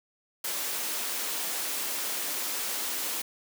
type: high-pass noise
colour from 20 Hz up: white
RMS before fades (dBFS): -32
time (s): 0.44-3.22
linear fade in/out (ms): 5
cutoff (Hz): 230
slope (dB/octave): 24
effects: none